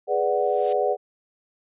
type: chord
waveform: sine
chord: G# half-diminished seventh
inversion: none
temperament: equal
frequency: 415.3 / 493.9 / 587.3 / 740 Hz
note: G#4 / B4 / D5 / F#5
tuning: 0 / 0 / 0 / 0 cents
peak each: -25 dBFS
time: 0.07-0.97 s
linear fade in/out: 50 ms
type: noise with exponential growth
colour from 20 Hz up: blue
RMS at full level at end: -31 dBFS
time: 0.22-0.73 s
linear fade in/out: 5 ms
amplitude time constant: 110 ms
effects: resampled to 8000 Hz